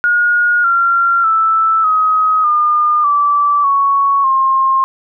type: tone with pitch steps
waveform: sine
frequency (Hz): 1437 / 1376.9 / 1319.3 / 1264.1 / 1211.2 / 1160.5 / 1111.9 / 1065.4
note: F6 / F6 / E6 / D#6 / D#6 / D6 / C#6 / C6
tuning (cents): +49 / -25 / +1 / +27 / -47 / -21 / +5 / +31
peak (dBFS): -9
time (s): 0.04-4.84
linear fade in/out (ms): 0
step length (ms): 600
effects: none